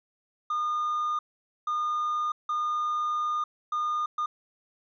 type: tone bursts at uneven times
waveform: triangle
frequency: 1218 Hz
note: D#6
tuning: 37 cents flat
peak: -23 dBFS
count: 5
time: 0.5-1.19 / 1.67-2.32 / 2.49-3.44 / 3.72-4.06 / 4.18-4.26 s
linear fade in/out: 5 ms
effects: tanh soft clip ceiling -20 dBFS + resampled to 16000 Hz